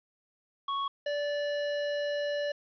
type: tone pair in turn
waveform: square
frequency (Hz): 1108.7 / 581.7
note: C#6 / D5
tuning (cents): 0 / -17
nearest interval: major seventh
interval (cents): 1117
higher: first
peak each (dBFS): -30 / -30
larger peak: neither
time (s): 0.68-0.88 / 1.06-2.52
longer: second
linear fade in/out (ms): 5
effects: resampled to 11025 Hz + 10-bit